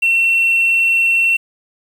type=tone; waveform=triangle; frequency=2711 Hz; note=E7; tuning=48 cents sharp; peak=-8 dBFS; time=0.02-1.37 s; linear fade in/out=10 ms; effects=tanh soft clip ceiling -7 dBFS + 7-bit